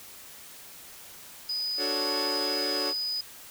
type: tone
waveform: sine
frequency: 4978 Hz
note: D#8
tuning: in tune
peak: -28 dBFS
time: 1.49-3.21 s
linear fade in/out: 5 ms
type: chord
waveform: sawtooth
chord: D major seventh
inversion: none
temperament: equal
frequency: 293.7 / 370 / 440 / 554.4 Hz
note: D4 / F#4 / A4 / C#5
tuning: 0 / 0 / 0 / 0 cents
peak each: -32 dBFS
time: 1.77-2.94 s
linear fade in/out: 50 ms
effects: white hiss -47 dBFS RMS until 3.5 s